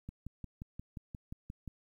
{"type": "click train", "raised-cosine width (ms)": 5, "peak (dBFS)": -30, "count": 10, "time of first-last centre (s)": [0.09, 1.677], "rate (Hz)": 5.67, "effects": ["11-bit"]}